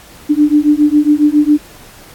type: beating tone pair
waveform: sine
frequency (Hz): 293.7 / 301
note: D4 / D4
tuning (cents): 0 / +43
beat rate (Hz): 7.3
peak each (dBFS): -10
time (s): 0.29-1.58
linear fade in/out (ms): 20
effects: pink hiss -39 dBFS RMS until 2.14 s + AAC 64 kbps